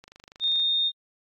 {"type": "click train", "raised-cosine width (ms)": 0.2, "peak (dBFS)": -29, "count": 15, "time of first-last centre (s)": [0.04, 0.598], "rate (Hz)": 25.1}
{"type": "tone", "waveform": "sine", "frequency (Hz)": 3666, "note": "A#7", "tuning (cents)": -30, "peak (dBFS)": -21, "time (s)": [0.4, 0.92], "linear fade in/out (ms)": 50}
{"effects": ["AAC 64 kbps"]}